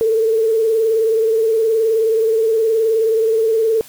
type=tone with vibrato; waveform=sine; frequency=446.1 Hz; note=A4; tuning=24 cents sharp; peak=-12 dBFS; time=0.01-3.81 s; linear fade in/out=0 ms; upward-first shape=sine; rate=19 Hz; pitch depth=44 cents each way; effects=white hiss -41 dBFS RMS until 3.88 s